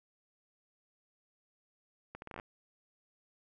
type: accelerating click train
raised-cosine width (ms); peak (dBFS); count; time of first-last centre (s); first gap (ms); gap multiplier
0.5; -29; 9; 2.15-2.399; 71; 0.74
effects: none